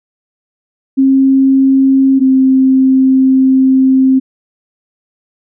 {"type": "tone pair in turn", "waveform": "sine", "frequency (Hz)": [268.1, 263.3], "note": ["C4", "C4"], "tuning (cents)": [42, 11], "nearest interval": "unison", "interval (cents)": 31, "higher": "first", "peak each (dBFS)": -5, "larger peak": "neither", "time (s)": [[0.97, 2.2], [2.2, 4.2]], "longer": "second", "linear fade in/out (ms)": 20, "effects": []}